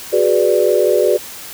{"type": "chord", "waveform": "sine", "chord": "G# half-diminished seventh", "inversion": "third", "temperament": "equal", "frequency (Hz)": [370, 415.3, 493.9, 587.3], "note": ["F#4", "G#4", "B4", "D5"], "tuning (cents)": [0, 0, 0, 0], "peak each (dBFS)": -16, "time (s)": [0.12, 1.18], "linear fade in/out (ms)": 20, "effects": ["white hiss -32 dBFS RMS until 1.53 s"]}